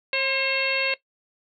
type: harmonic tone with a mistuned harmonic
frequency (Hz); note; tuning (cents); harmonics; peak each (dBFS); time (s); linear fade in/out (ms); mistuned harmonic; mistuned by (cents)
538; C5; +48; 1 / 2 / 3 / 4 / 5 / 6 / 7 / 8; -28 / -37 / -33 / -28 / -26 / -36 / -36 / -32; 0.13-0.94; 2; 2; -55
effects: noise-tail reverb RT60 0.1 s tail -17 dB re dry